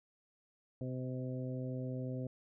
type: harmonic tone with a mistuned harmonic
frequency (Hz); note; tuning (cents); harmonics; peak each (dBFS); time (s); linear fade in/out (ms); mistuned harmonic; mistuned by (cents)
128.5; C3; -31; 1 / 2 / 3 / 4 / 5; -39 / -42 / -49 / -46 / -52; 0.81-2.27; 2; 5; -17
effects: none